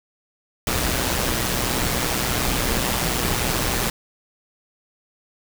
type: noise with amplitude modulation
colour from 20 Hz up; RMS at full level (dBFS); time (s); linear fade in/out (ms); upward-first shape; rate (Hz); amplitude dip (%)
pink; -20; 0.67-3.9; 2; sine; 123; 55
effects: none